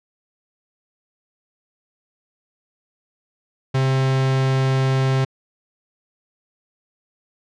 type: tone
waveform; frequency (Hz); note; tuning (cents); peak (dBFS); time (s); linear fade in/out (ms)
45% pulse; 132.7; C3; +25; -16; 3.74-5.25; 10
effects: low-pass 5000 Hz 12 dB/octave